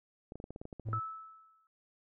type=clicks; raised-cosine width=2 ms; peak=-31 dBFS; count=12; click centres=0.321 / 0.356 / 0.401 / 0.441 / 0.506 / 0.561 / 0.615 / 0.654 / 0.728 / 0.797 / 0.887 / 0.933 s
type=tone; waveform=triangle; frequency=110 Hz; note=A2; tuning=in tune; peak=-33 dBFS; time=0.85-1 s; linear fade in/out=20 ms
type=tone with exponential decay; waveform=sine; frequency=1307 Hz; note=E6; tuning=15 cents flat; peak=-31 dBFS; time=0.93-1.67 s; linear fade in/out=1 ms; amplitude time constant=160 ms
effects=none